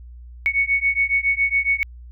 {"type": "beating tone pair", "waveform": "sine", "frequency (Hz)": [2217, 2224.2], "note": ["C#7", "C#7"], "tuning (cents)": [0, 5], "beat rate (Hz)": 7.2, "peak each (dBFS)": -20, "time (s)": [0.46, 1.83], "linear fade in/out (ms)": 0, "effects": ["added 60 Hz sine -37 dBFS peak until 2.11 s"]}